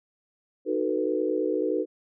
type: chord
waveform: sine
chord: B dominant seventh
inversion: first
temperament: just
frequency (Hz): 308.7 / 370.4 / 444.5 / 493.9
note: D#4 / F#4 / A4 / B4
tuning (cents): -14 / +2 / +18 / 0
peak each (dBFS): -29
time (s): 0.65-1.86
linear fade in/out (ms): 50
effects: none